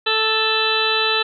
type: harmonic tone with a mistuned harmonic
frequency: 440 Hz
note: A4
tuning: in tune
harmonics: 1 / 2 / 3 / 4 / 6 / 7 / 8 / 9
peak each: -24 / -27 / -24 / -25 / -23 / -27 / -26 / -22 dBFS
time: 0.06-1.23 s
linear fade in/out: 10 ms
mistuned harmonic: 8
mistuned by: -18 cents
effects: none